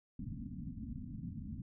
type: low-pass noise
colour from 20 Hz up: white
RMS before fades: -44 dBFS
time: 0.19-1.62 s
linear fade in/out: 5 ms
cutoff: 270 Hz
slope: 96 dB/octave
effects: none